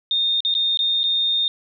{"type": "tone with dropouts", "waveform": "sine", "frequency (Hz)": 3659, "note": "A#7", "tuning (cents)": -33, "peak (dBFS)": -17, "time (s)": [0.11, 1.48], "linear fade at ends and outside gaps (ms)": 1, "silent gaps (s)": [[0.405, 0.449], [0.541, 0.55], [0.773, 0.791], [1.033, 1.039]], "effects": []}